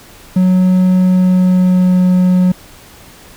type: tone with pitch glide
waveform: triangle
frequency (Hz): 184.2 to 182.29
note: F#3 to F#3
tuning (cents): -7 to -26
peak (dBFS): -5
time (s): 0.36-2.52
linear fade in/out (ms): 5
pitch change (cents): -19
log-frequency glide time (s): 0.98-2.05
effects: pink hiss -39 dBFS RMS until 3.36 s